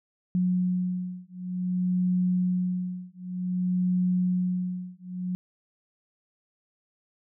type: beating tone pair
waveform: sine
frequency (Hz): 181.1 / 181.64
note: F#3 / F#3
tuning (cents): -37 / -32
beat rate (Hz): 0.54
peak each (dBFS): -27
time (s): 0.35-5.35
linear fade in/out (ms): 0
effects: none